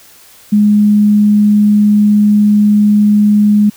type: tone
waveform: sine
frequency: 208.3 Hz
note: G#3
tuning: 5 cents sharp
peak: -5 dBFS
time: 0.52-3.7 s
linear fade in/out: 10 ms
effects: white hiss -41 dBFS RMS until 3.76 s